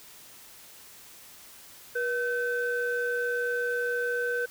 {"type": "tone pair together", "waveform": "sine", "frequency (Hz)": [482.2, 1530.9], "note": ["B4", "G6"], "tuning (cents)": [-41, -41], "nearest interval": "octave + minor sixth", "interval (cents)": 2000, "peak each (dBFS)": -28, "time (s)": [1.95, 4.46], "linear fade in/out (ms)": 10, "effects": ["tanh soft clip ceiling -20 dBFS", "white hiss -50 dBFS RMS until 4.5 s"]}